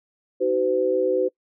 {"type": "tone cluster", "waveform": "sine", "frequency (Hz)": [314.7, 379.7, 508], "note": ["D#4", "F#4", "B4"], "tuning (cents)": [20, 45, 49], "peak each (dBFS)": [-29, -22, -21], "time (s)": [0.4, 1.29], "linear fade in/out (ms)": 20, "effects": ["noise-tail reverb RT60 0.1 s tail -24 dB re dry"]}